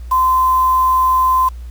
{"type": "tone with quantisation", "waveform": "sine", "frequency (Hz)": 1031, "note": "C6", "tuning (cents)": -26, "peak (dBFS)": -10, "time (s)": [0.11, 1.49], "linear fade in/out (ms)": 10, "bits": 5, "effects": ["added 60 Hz sine -27 dBFS peak until 1.7 s", "pink hiss -51 dBFS RMS until 1.7 s"]}